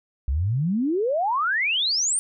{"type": "exponential sweep", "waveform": "sine", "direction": "up", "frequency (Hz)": [61.74, 9330], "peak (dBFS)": -20, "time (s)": [0.28, 2.19], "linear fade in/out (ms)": 0, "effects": []}